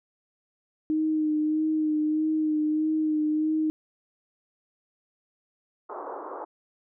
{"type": "tone with vibrato", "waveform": "sine", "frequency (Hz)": 309, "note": "D#4", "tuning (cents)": -12, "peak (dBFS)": -22, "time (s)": [0.9, 3.7], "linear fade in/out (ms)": 0, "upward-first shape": "sine", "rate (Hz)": 1.6, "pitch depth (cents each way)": 24}
{"type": "band-pass noise", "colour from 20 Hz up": "white", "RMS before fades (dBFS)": -37, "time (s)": [5.89, 6.45], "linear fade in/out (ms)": 10, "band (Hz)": [310, 1200], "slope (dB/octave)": 48}
{"effects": []}